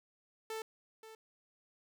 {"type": "tone with echo", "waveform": "sawtooth", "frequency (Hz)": 441.8, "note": "A4", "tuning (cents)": 7, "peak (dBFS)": -35, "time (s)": [0.5, 0.62], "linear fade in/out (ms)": 2, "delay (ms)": 530, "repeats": 1, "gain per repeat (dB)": -12, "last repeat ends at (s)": 1.15, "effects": []}